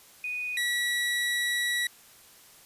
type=tone pair in turn; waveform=sine / 30% pulse; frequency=2479 / 1937.6 Hz; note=D#7 / B6; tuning=-7 / -34 cents; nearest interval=major third; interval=427 cents; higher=first; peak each=-30 / -23 dBFS; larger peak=second; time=0.24-0.57 / 0.57-1.87 s; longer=second; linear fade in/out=2 ms; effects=white hiss -54 dBFS RMS until 2.65 s + resampled to 32000 Hz